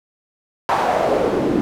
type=noise with band-pass filter sweep; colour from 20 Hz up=pink; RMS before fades=-18 dBFS; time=0.69-1.61 s; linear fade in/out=0 ms; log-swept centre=920 to 300 Hz; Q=2.5; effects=none